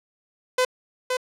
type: tone with echo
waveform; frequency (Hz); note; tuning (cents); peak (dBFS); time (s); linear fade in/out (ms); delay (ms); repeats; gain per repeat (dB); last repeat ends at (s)
sawtooth; 507; B4; +45; -14; 0.58-0.65; 5; 520; 1; -4; 1.17
effects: low-pass 10000 Hz 12 dB/octave